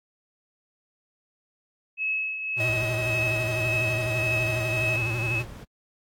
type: tone with tremolo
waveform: sine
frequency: 2580 Hz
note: E7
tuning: 38 cents flat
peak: -23 dBFS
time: 1.97-5.43 s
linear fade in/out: 50 ms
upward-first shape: triangle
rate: 1.8 Hz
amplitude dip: 60%
type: tone with vibrato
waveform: square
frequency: 116.5 Hz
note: A#2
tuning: 1 cent flat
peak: -28 dBFS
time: 2.56-5.46 s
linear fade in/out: 50 ms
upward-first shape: sine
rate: 12 Hz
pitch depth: 110 cents each way
type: tone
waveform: 45% pulse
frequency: 633 Hz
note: D#5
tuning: 30 cents sharp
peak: -31 dBFS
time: 2.6-4.96 s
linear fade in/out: 0 ms
type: noise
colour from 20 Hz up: brown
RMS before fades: -37 dBFS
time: 2.67-5.65 s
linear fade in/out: 20 ms
effects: high-pass 60 Hz 12 dB/octave + AAC 64 kbps